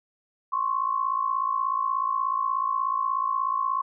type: tone pair together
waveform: sine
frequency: 1052.1 / 1108.7 Hz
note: C6 / C#6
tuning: +9 / 0 cents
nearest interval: minor second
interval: 91 cents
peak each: -26 dBFS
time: 0.52-3.82 s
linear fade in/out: 10 ms
effects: none